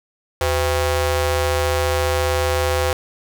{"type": "ring-modulated tone", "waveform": "sawtooth", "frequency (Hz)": 293.7, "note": "D4", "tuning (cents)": 0, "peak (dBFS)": -10, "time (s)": [0.41, 2.93], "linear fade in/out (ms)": 2, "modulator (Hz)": 214, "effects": []}